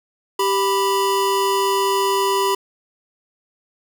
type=tone pair together; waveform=square; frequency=392 / 987.8 Hz; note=G4 / B5; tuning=0 / 0 cents; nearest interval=octave + major third; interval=1600 cents; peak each=-20 dBFS; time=0.39-2.55 s; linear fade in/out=5 ms; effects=none